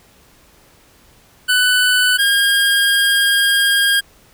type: tone pair in turn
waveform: 25% pulse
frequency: 1495 / 1618.2 Hz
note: F#6 / G#6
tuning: +17 / -45 cents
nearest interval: minor second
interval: 138 cents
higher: second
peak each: -8 dBFS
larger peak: neither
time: 1.48-2.18 / 2.18-4.01 s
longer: second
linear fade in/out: 20 ms
effects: pink hiss -50 dBFS RMS until 4.33 s